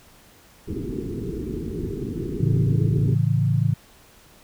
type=low-pass noise; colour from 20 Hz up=white; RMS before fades=-29 dBFS; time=0.67-3.15 s; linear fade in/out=10 ms; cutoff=430 Hz; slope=96 dB/octave
type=chord; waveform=sine; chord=A major; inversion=none; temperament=equal; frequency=110 / 138.59 / 164.81 Hz; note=A2 / C#3 / E3; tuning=0 / 0 / 0 cents; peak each=-21 / -21 / -24 dBFS; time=2.4-3.74 s; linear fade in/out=10 ms
effects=pink hiss -52 dBFS RMS until 4.43 s